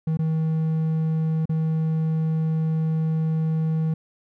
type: tone with dropouts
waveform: triangle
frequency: 159.3 Hz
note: D#3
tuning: 41 cents sharp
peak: -18 dBFS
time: 0.07-3.94 s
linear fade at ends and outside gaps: 5 ms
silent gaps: 0.172-0.19 / 1.456-1.493 s
effects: none